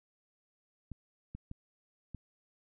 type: clicks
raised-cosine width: 5 ms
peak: -30 dBFS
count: 4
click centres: 0.917 / 1.35 / 1.514 / 2.147 s
effects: none